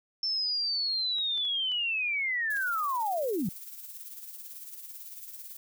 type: linear sweep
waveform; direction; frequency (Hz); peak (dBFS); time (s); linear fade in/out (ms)
sine; down; 5360 to 155.56; -27; 0.23-3.49; 2
type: clicks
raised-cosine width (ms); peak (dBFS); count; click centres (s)
0.2; -32; 5; 1.185 / 1.377 / 1.452 / 1.718 / 2.569
type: noise with tremolo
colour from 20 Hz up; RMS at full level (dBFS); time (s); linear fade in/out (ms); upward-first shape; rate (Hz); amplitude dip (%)
violet; -42; 2.5-5.57; 5; sine; 18; 50
effects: none